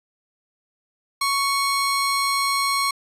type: tone pair together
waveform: 30% pulse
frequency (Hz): 1108.7 / 4186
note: C#6 / C8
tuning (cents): 0 / 0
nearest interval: octave + major seventh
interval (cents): 2300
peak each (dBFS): -18 / -23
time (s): 1.21-2.91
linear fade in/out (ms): 5
effects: resampled to 32000 Hz